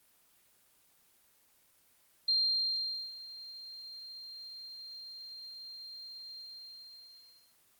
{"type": "tone with ADSR envelope", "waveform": "sine", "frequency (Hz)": 4186, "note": "C8", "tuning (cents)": 0, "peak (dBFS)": -25, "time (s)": [2.28, 7.58], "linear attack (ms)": 6, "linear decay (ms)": 840, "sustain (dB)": -19, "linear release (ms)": 1200, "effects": ["white hiss -67 dBFS RMS until 7.79 s", "Opus 24 kbps"]}